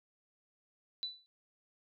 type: tone with exponential decay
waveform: sine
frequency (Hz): 3977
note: B7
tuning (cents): +11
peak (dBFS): -32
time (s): 1.03-1.26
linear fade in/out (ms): 0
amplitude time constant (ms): 50
effects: none